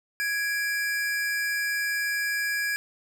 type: tone pair together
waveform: square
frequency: 1659.9 / 2349 Hz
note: G#6 / D7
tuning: -1 / 0 cents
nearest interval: tritone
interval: 601 cents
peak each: -27 / -33 dBFS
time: 0.2-2.76 s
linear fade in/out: 0 ms
effects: none